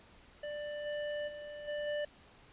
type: tone with level steps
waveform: square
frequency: 591 Hz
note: D5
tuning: 11 cents sharp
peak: -39 / -36 / -44 / -36 / -34 dBFS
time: 0.43-2.05 s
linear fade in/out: 5 ms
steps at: 0.85 / 1.27 / 1.67 / 1.86 s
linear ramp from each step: 20 ms
effects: pink hiss -60 dBFS RMS until 2.52 s + resampled to 8000 Hz